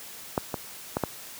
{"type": "clicks", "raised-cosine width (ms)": 1, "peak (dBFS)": [-9, -14, -11, -10], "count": 4, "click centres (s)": [0.378, 0.542, 0.969, 1.037], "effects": ["white hiss -43 dBFS RMS until 1.39 s", "high-pass 80 Hz 12 dB/octave"]}